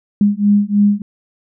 sine beating tone pair, 203.1 / 206.3 Hz, G#3 / G#3, -38 / -11 cents, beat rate 3.2 Hz, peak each -13 dBFS, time 0.21-1.02 s, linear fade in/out 2 ms, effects none

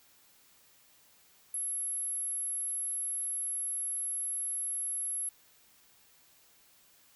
sine tone, 11170 Hz, F9, 1 cent flat, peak -32 dBFS, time 1.54-5.29 s, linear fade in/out 2 ms, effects white hiss -63 dBFS RMS until 7.15 s

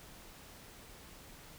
silence, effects pink hiss -54 dBFS RMS until 1.58 s

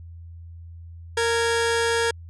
sawtooth tone pair together, 462.5 / 1661.2 Hz, A#4 / G#6, -14 / 0 cents, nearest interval octave + minor seventh, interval 2214 cents, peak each -17 / -23 dBFS, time 1.17-2.11 s, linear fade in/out 5 ms, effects added 84 Hz sine -38 dBFS peak until 2.29 s + resampled to 24000 Hz

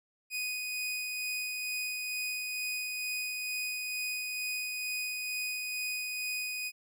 sawtooth tone with tremolo, 2489 Hz, D#7, in tune, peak -29 dBFS, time 0.3-6.72 s, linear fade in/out 50 ms, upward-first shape sine, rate 2.2 Hz, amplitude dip 25%, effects none

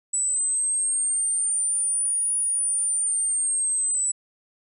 sine linear two-way sweep, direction up then down, 7902 to 9710 to 7902 Hz, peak -21 dBFS, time 0.13-4.12 s, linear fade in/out 10 ms, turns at 2.36 s, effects none

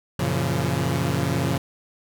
sawtooth chord, Gb major seventh, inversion none, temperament equal with one note detuned, 92.5 / 116.54 / 138.59 / 171.12 Hz, Gb2 / Bb2 / Db3 / F3, 0 / 0 / 0 / -35 cents, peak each -25 / -24 / -21 / -23 dBFS, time 0.19-1.58 s, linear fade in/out 5 ms, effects none

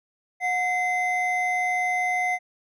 triangle tone pair together, 728 / 2059 Hz, F#5 / C7, -28 / -28 cents, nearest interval octave + tritone, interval 1800 cents, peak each -23 dBFS, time 0.4-2.39 s, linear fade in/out 50 ms, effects none

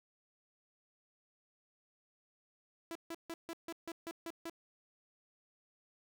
sawtooth tone bursts, 332.9 Hz, E4, 17 cents sharp, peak -37 dBFS, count 9, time 2.91-4.497 s, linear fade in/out 0 ms, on 43 ms, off 150 ms, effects none

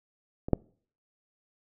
clicks, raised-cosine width 2 ms, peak -23 / -7 dBFS, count 2, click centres 0.485 / 0.533 s, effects noise-tail reverb RT60 0.5 s tail -26 dB re dry

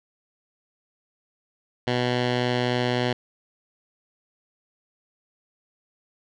10% pulse tone with low-pass filter, 123.47 Hz, B2, in tune, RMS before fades -24 dBFS, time 1.87-3.13 s, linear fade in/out 5 ms, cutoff 3700 Hz, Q 1.7, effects none

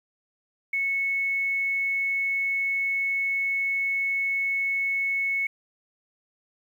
sine tone, 2203 Hz, C#7, 11 cents flat, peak -23 dBFS, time 0.73-5.47 s, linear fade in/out 5 ms, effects 9-bit

